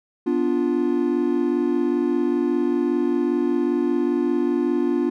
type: chord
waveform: triangle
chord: B diminished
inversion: none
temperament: equal with one note detuned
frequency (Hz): 246.9 / 292 / 349.2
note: B3 / D4 / F4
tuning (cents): 0 / -10 / 0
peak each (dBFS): -22 / -21 / -20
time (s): 0.26-5.1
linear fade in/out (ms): 10
effects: none